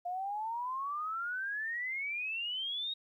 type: exponential sweep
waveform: sine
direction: up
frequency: 698.5 to 3788 Hz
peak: -34 dBFS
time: 0.05-2.94 s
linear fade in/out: 10 ms
effects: 12-bit